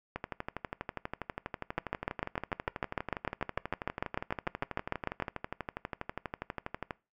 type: two click trains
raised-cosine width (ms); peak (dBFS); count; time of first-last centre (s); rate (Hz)
0.5; -20 / -15; 84 / 24; 0.16-6.908 / 1.78-5.223; 12.3 / 6.68
effects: noise-tail reverb RT60 0.3 s tail -22 dB re dry